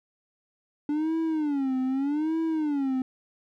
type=tone with vibrato; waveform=triangle; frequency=290 Hz; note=D4; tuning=22 cents flat; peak=-22 dBFS; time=0.89-3.02 s; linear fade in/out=2 ms; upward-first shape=sine; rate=0.82 Hz; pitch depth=200 cents each way; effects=none